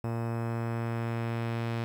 sawtooth tone with low-pass filter sweep, 116 Hz, A#2, 8 cents flat, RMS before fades -32 dBFS, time 0.04-1.84 s, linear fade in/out 0 ms, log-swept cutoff 1100 to 3500 Hz, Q 0.94, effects 9-bit

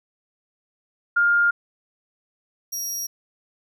sine / sawtooth tone pair in turn, 1408 / 5668 Hz, F6 / F8, +14 / +25 cents, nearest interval 2 octaves, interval 2411 cents, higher second, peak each -15 / -24 dBFS, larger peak first, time 1.16-1.51 / 2.72-3.07 s, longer neither, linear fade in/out 10 ms, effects none

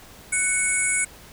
sine tone cluster, 1493 / 2219 / 6970 / 8090 / 10160 Hz, F#6 / C#7 / A8 / B8 / D#9, +15 / +1 / -17 / +41 / +35 cents, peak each -30 / -24 / -31 / -24 / -26 dBFS, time 0.32-1.05 s, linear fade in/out 10 ms, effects tanh soft clip ceiling -9 dBFS + pink hiss -46 dBFS RMS until 1.32 s

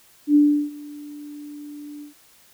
sine tone with ADSR envelope, 293.7 Hz, D4, in tune, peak -10 dBFS, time 0.27-2.14 s, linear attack 82 ms, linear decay 350 ms, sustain -24 dB, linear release 120 ms, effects white hiss -54 dBFS RMS until 2.53 s

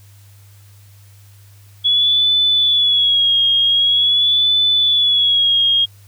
sine tone with vibrato, 3374 Hz, G#7, 27 cents sharp, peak -11 dBFS, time 1.84-5.86 s, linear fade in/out 20 ms, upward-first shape sine, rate 0.45 Hz, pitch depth 63 cents each way, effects added 100 Hz sine -42 dBFS peak until 6.07 s + white hiss -52 dBFS RMS until 6.07 s

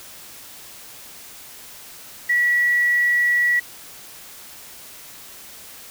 sine tone with quantisation, 1938 Hz, B6, 33 cents flat, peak -15 dBFS, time 2.29-3.6 s, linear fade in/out 10 ms, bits 7, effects white hiss -41 dBFS RMS until 5.9 s

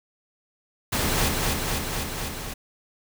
pink noise with echo, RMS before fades -24 dBFS, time 0.92-1.29 s, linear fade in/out 10 ms, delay 250 ms, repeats 5, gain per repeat -2 dB, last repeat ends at 2.54 s, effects none

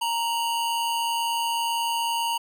square tone pair together, 929 / 2949 Hz, A#5 / F#7, -6 / -6 cents, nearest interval octave + minor sixth, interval 2000 cents, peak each -25 / -32 dBFS, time 0.01-2.38 s, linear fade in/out 10 ms, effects none

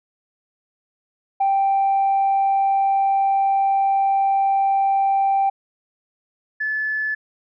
sine tone pair in turn, 784 / 1730.8 Hz, G5 / A6, 0 / -29 cents, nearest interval octave + major second, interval 1371 cents, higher second, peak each -14 / -20 dBFS, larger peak first, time 1.4-5.5 / 6.6-7.15 s, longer first, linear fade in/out 10 ms, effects tanh soft clip ceiling -12 dBFS

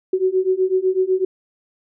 sine beating tone pair, 370 / 378 Hz, F#4 / F#4, 0 / +37 cents, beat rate 8 Hz, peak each -19 / -18 dBFS, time 0.13-1.25 s, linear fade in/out 5 ms, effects none

